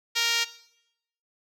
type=tone with band-pass filter; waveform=5% pulse; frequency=465.5 Hz; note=A#4; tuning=2 cents flat; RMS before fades=-25 dBFS; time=0.15-0.45 s; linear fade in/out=20 ms; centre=4000 Hz; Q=0.67; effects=noise-tail reverb RT60 0.8 s tail -18 dB re dry